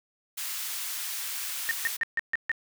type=high-pass noise; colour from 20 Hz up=white; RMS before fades=-34 dBFS; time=0.37-1.97 s; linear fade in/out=10 ms; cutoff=1300 Hz; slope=12 dB/octave
type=tone bursts; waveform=sine; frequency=1832 Hz; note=A#6; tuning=31 cents flat; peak=-23 dBFS; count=6; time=1.69-2.516 s; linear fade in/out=0 ms; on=21 ms; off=140 ms
effects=none